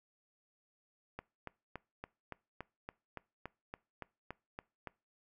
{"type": "click train", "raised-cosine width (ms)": 0.5, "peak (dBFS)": -27, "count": 14, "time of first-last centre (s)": [1.19, 4.873], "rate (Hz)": 3.53, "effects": ["noise-tail reverb RT60 0.3 s tail -23 dB re dry"]}